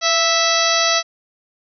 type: harmonic tone with a mistuned harmonic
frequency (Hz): 657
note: E5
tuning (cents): -6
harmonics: 1 / 2 / 3 / 4 / 5 / 6 / 7 / 8 / 9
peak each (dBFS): -21 / -21 / -23 / -25 / -25 / -22 / -24 / -24 / -23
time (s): 0.01-1.03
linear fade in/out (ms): 50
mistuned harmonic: 1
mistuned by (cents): +34
effects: none